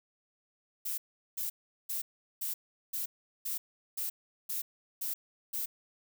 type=noise bursts; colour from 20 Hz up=violet; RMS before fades=-35 dBFS; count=10; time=0.85-5.66 s; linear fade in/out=10 ms; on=130 ms; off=390 ms; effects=none